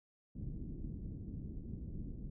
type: low-pass noise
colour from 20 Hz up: pink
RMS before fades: -44 dBFS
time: 0.35-2.3 s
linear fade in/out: 5 ms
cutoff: 280 Hz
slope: 24 dB/octave
effects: none

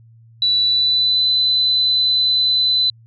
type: tone with pitch glide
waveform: sine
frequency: 3951 to 4015 Hz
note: B7 to B7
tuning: 0 to +28 cents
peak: -13 dBFS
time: 0.42-2.9 s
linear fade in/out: 2 ms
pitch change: +28 cents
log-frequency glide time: 0.6-1.26 s
effects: added 114 Hz sine -44 dBFS peak until 3.06 s

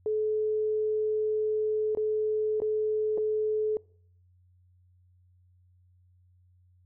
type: tone with dropouts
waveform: sine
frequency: 430 Hz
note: A4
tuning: 40 cents flat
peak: -25 dBFS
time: 0.06-3.77 s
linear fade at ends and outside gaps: 1 ms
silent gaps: 1.95-1.972 / 2.602-2.619 / 3.176-3.181 s
effects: noise-tail reverb RT60 0.6 s tail -24 dB re dry + added 90 Hz sine -59 dBFS peak until 6.85 s

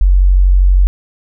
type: tone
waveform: sine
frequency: 46.25 Hz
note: F#1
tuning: in tune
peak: -5 dBFS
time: 0.01-0.87 s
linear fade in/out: 0 ms
effects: none

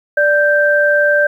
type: tone pair together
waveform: sine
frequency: 587.3 / 1567.9 Hz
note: D5 / G6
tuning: 0 / 0 cents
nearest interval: octave + perfect fourth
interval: 1700 cents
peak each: -12 dBFS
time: 0.17-1.27 s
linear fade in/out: 5 ms
effects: 8-bit

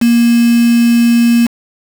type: tone with quantisation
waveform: sine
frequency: 235.2 Hz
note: A#3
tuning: 16 cents sharp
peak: -6 dBFS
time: 0.01-1.47 s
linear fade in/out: 10 ms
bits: 3
effects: none

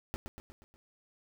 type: noise with echo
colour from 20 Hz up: brown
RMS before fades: -36 dBFS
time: 0.14-0.16 s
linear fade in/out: 0 ms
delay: 120 ms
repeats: 5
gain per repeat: -5 dB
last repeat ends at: 0.76 s
effects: none

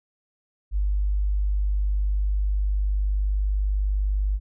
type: tone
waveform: sine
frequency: 49.95 Hz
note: G1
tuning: 33 cents sharp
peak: -20 dBFS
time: 0.71-4.4 s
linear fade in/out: 50 ms
effects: none

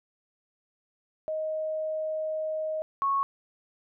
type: tone pair in turn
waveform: sine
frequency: 626 / 1102.3 Hz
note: D#5 / C#6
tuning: +10 / -10 cents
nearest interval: minor seventh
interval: 980 cents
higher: second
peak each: -28 / -23 dBFS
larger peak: second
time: 1.28-2.82 / 3.02-3.23 s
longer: first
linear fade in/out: 0 ms
effects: none

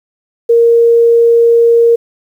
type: tone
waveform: sine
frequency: 466.2 Hz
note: A#4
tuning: in tune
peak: -4 dBFS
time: 0.49-1.96 s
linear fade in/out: 10 ms
effects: 7-bit

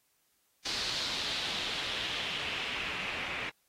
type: noise with low-pass filter sweep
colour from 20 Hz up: white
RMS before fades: -36 dBFS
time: 0.65-3.5 s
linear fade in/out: 10 ms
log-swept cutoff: 4500 to 2300 Hz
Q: 3.1
effects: white hiss -73 dBFS RMS until 3.68 s + AAC 48 kbps

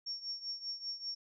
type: tone with tremolo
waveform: sine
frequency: 5500 Hz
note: F8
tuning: 27 cents flat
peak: -35 dBFS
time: 0.06-1.15 s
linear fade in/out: 10 ms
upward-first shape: triangle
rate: 5.1 Hz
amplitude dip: 85%
effects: none

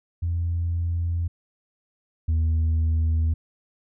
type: tone pair in turn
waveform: sine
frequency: 85.2 / 80.42 Hz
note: F2 / E2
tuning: -42 / -42 cents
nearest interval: minor second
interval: 100 cents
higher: first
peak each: -21 / -16 dBFS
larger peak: second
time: 0.22-1.28 / 2.28-3.34 s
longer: neither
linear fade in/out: 10 ms
effects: tanh soft clip ceiling -18 dBFS

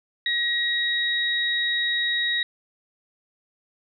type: tone pair together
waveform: sine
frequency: 1900 / 3800 Hz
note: A#6 / A#7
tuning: +33 / +33 cents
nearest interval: octave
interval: 1200 cents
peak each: -24 dBFS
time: 0.26-2.43 s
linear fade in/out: 2 ms
effects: none

